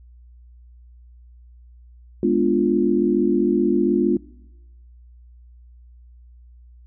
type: chord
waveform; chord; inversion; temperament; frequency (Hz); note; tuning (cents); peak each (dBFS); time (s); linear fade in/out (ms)
sine; G# diminished seventh; none; equal; 207.7 / 246.9 / 293.7 / 349.2; G#3 / B3 / D4 / F4; 0 / 0 / 0 / 0; -22 / -22 / -22 / -19; 2.23-4.17; 2
effects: noise-tail reverb RT60 1.0 s tail -23 dB re dry + added 60 Hz sine -44 dBFS peak until 6.86 s